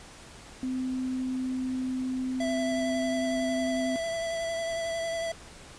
sine tone, 257.4 Hz, C4, 28 cents flat, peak -28 dBFS, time 0.63-3.96 s, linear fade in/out 0 ms
square tone with vibrato, 664 Hz, E5, 12 cents sharp, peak -30 dBFS, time 2.4-5.32 s, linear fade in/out 5 ms, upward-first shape sine, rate 11 Hz, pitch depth 17 cents each way
effects pink hiss -48 dBFS RMS until 5.78 s + resampled to 22050 Hz

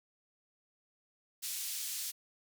white band-pass noise, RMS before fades -39 dBFS, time 1.42-2.12 s, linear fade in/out 20 ms, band 3400 to 14000 Hz, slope 12 dB/octave, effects none

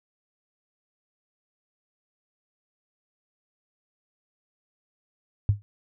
sine tone with exponential decay, 102.2 Hz, G#2, 27 cents flat, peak -13 dBFS, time 5.49-5.62 s, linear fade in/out 0 ms, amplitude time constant 27 ms, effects none

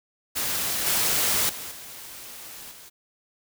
white noise with level steps, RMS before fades -27 / -23 / -36 / -41 / -46 dBFS, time 0.35-2.9 s, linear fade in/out 20 ms, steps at 0.86 / 1.49 / 1.71 / 2.71 s, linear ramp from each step 5 ms, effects none

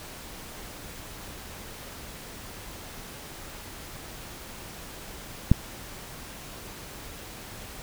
click, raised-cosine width 5 ms, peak -3 dBFS, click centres 5.516 s, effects pink hiss -42 dBFS RMS until 7.82 s

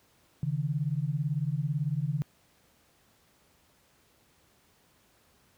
sine beating tone pair, 138.3 / 156.3 Hz, C#3 / D#3, -4 / +8 cents, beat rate 18 Hz, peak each -30 dBFS, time 0.43-2.22 s, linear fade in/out 0 ms, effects pink hiss -65 dBFS RMS until 5.57 s + high-pass 60 Hz 12 dB/octave

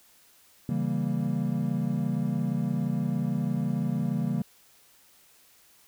triangle chord, C# diminished seventh, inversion none, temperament equal, 138.59 / 164.81 / 196 / 233.1 Hz, C#3 / E3 / G3 / Bb3, 0 / 0 / 0 / 0 cents, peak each -29 dBFS, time 0.69-4.42 s, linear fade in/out 2 ms, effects white hiss -59 dBFS RMS until 5.87 s

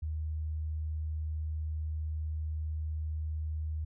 sine tone, 77.7 Hz, D#2, 2 cents flat, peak -32 dBFS, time 0.02-3.85 s, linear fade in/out 10 ms, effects none

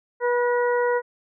harmonic tone with a mistuned harmonic, 486.3 Hz, B4, 27 cents flat, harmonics 1 / 2 / 3 / 4, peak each -20 / -26 / -30 / -32 dBFS, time 0.2-1.02 s, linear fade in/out 50 ms, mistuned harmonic 4, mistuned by -24 cents, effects none

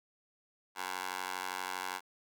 15% pulse tone with high-pass filter, 92.5 Hz, F#2, in tune, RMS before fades -39 dBFS, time 0.75-2.01 s, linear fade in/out 50 ms, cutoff 960 Hz, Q 1.4, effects none

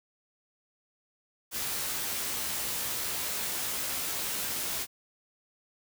white noise with comb filter, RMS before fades -33 dBFS, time 1.51-4.87 s, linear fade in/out 50 ms, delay 15 ms, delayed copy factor +0.55, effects none

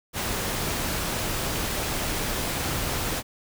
pink noise, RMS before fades -28 dBFS, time 0.13-3.23 s, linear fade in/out 50 ms, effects none

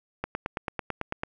click train, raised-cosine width 0.5 ms, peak -14 dBFS, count 10, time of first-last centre 0.24-1.234 s, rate 9.05 Hz, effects none

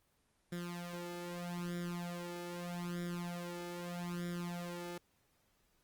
sawtooth tone with flanger, 174.61 Hz, F3, in tune, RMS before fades -42 dBFS, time 0.52-4.98 s, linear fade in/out 5 ms, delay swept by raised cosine 0.56 to 2.36 ms, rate 0.8 Hz, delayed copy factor +0.9, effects pink hiss -75 dBFS RMS until 5.83 s + Opus 24 kbps

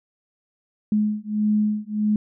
sine beating tone pair, 210.7 / 212.3 Hz, G#3 / G#3, +25 / +38 cents, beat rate 1.6 Hz, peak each -22 dBFS, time 0.92-2.16 s, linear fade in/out 2 ms, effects none

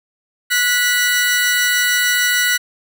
sawtooth tone pair together, 1470 / 1962.2 Hz, F#6 / B6, -12 / -12 cents, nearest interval perfect fourth, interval 500 cents, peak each -13 dBFS, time 0.5-2.58 s, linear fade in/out 20 ms, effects none

